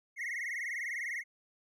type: tone with vibrato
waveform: triangle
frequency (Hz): 2016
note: B6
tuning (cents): +35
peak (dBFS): -33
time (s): 0.16-1.24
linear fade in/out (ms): 50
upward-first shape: sine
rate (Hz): 20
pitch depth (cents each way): 150
effects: none